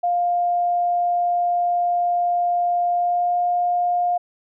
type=tone with pitch glide; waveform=sine; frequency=703 to 707.9 Hz; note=F5 to F5; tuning=+11 to +23 cents; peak=-17 dBFS; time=0.03-4.18 s; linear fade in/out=10 ms; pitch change=+12 cents; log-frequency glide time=2.91-3.37 s; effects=none